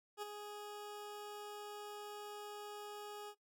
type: tone with ADSR envelope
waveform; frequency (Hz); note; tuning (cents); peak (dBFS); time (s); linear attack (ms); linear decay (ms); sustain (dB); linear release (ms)
20% pulse; 415.3; G#4; 0; -35; 0.17-3.35; 52; 17; -7; 65
effects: noise-tail reverb RT60 0.1 s tail -18 dB re dry